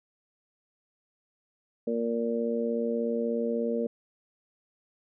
harmonic tone, 116.54 Hz, A#2, in tune, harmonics 2 / 3 / 4 / 5, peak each -30 / -38 / -29 / -35 dBFS, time 1.87-3.87 s, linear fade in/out 5 ms, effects none

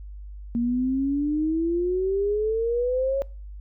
sine exponential sweep, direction up, 233.1 to 554.4 Hz, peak -21 dBFS, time 0.55-3.22 s, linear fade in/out 0 ms, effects noise-tail reverb RT60 0.4 s tail -24 dB re dry + added 50 Hz sine -36 dBFS peak until 3.6 s

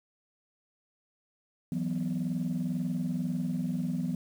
sine chord, E suspended second, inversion none, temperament equal, 164.81 / 185 / 246.9 Hz, E3 / F#3 / B3, 0 / 0 / 0 cents, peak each -32 dBFS, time 1.72-4.15 s, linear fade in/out 2 ms, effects tanh soft clip ceiling -23 dBFS + 9-bit

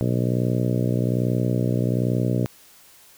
harmonic tone, 61.2 Hz, B1, 15 cents flat, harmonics 2 / 3 / 4 / 5 / 6 / 7 / 8 / 9 / 10, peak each -22 / -26 / -28 / -30 / -32 / -33 / -34 / -35 / -36 dBFS, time 0.01-2.46 s, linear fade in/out 0 ms, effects white hiss -51 dBFS RMS until 3.17 s

